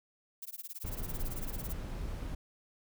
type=noise with tremolo; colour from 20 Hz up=violet; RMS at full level=-41 dBFS; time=0.42-1.73 s; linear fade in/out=5 ms; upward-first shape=sine; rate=18 Hz; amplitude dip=100%
type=noise; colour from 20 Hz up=brown; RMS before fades=-38 dBFS; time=0.84-2.35 s; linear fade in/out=5 ms
effects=none